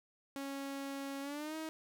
sawtooth tone with pitch glide, 275.8 to 316.8 Hz, C#4 to D#4, -9 to +31 cents, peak -36 dBFS, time 0.36-1.69 s, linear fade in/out 0 ms, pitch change +240 cents, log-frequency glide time 1.21-1.56 s, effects none

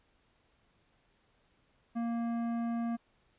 triangle tone with tanh clipping, 233.1 Hz, A#3, in tune, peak -33 dBFS, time 1.95-2.97 s, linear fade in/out 20 ms, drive 17 dB, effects pink hiss -71 dBFS RMS until 3.38 s + resampled to 8000 Hz

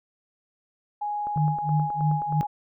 sine tone, 830.6 Hz, G#5, in tune, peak -26 dBFS, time 1.01-2.47 s, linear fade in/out 10 ms
click train, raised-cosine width 1 ms, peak -26 dBFS, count 12, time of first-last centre 1.27-2.43 s, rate 9.48 Hz
sine tone with tremolo, 152.2 Hz, D#3, 38 cents flat, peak -19 dBFS, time 1.36-2.41 s, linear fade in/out 0 ms, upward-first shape sine, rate 3.1 Hz, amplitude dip 100%
effects none

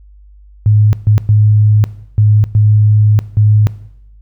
sine tone bursts at uneven times, 106 Hz, G#2, 36 cents sharp, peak -5 dBFS, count 6, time 0.66-0.93 / 1.07-1.18 / 1.29-1.84 / 2.18-2.44 / 2.55-3.19 / 3.37-3.67 s, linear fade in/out 0 ms, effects noise-tail reverb RT60 0.8 s tail -18 dB re dry + added 50 Hz sine -37 dBFS peak until 4.21 s

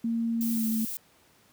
sine tone with pitch glide, 230 to 222.2 Hz, A#3 to A3, -23 to +17 cents, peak -25 dBFS, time 0.04-0.85 s, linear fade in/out 5 ms, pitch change -60 cents, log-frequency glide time 0.52-0.64 s
violet noise, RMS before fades -35 dBFS, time 0.41-0.97 s, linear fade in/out 0 ms
effects pink hiss -61 dBFS RMS until 1.52 s + high-pass 100 Hz 12 dB/octave

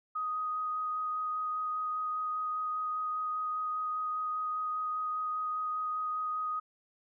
sine tone with vibrato, 1249 Hz, D#6, 6 cents sharp, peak -31 dBFS, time 0.15-6.6 s, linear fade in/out 10 ms, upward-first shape sine, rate 5 Hz, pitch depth 9 cents each way, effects none

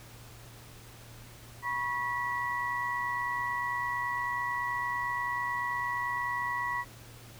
sine tone cluster, 972 / 1101 / 1946 Hz, B5 / C#6 / B6, -28 / -12 / -26 cents, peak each -34 / -36 / -33 dBFS, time 1.62-6.85 s, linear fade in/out 50 ms, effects added 116 Hz sine -51 dBFS peak until 7.39 s + pink hiss -52 dBFS RMS until 7.39 s

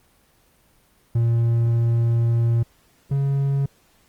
triangle tone pair in turn, 116.54 / 138.59 Hz, A#2 / C#3, 0 / 0 cents, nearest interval minor third, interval 300 cents, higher second, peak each -14 / -16 dBFS, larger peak first, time 1.15-2.63 / 3.11-3.66 s, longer first, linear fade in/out 5 ms, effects pink hiss -59 dBFS RMS until 4.08 s + Opus 24 kbps

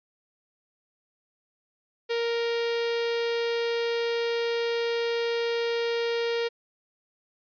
sawtooth tone with notch filter, 466.8 Hz, A#4, 2 cents sharp, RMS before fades -27 dBFS, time 2.09-6.49 s, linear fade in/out 20 ms, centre 1100 Hz, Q 1.1, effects resampled to 11025 Hz

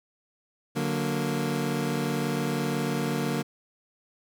25% pulse chord, D augmented, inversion none, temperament equal, 146.83 / 185 / 233.1 Hz, D3 / F#3 / A#3, 0 / 0 / 0 cents, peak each -26 / -29 / -26 dBFS, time 0.75-3.43 s, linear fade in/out 20 ms, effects none

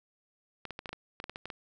clicks, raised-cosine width 0.3 ms, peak -23 dBFS, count 12, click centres 0.653 / 0.707 / 0.791 / 0.858 / 0.892 / 0.93 / 1.201 / 1.241 / 1.296 / 1.359 / 1.456 / 1.502 s, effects none

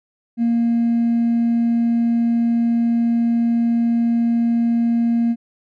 triangle tone with hard clipping, 233.5 Hz, A#3, 3 cents sharp, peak -14 dBFS, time 0.37-5.36 s, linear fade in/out 50 ms, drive 2 dB, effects none

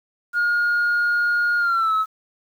sine tone with pitch glide, 1427 to 1293.5 Hz, F6 to E6, +37 to -33 cents, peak -15 dBFS, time 0.33-2.06 s, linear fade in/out 50 ms, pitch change -170 cents, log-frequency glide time 1.58-1.94 s, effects tanh soft clip ceiling -15 dBFS + 8-bit

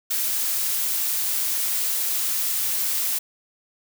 blue noise, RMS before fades -24 dBFS, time 0.1-3.19 s, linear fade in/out 10 ms, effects none

